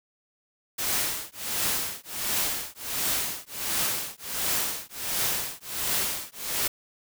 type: noise with tremolo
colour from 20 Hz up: white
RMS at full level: -25 dBFS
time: 0.78-6.68 s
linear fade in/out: 10 ms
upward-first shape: triangle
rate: 1.4 Hz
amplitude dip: 100%
effects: none